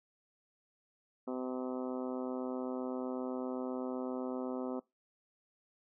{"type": "harmonic tone", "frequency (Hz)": 127.8, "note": "C3", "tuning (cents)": -40, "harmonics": [2, 3, 4, 5, 6, 7, 8, 9, 10], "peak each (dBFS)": [-38, -42, -43, -47, -50, -52, -53, -54, -54], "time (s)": [1.27, 4.8], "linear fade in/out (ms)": 10, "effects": ["noise-tail reverb RT60 0.2 s tail -22 dB re dry"]}